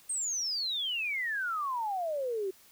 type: exponential sweep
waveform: sine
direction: down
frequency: 8690 to 368.7 Hz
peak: -30 dBFS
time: 0.09-2.51 s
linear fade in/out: 10 ms
effects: white hiss -59 dBFS RMS until 2.71 s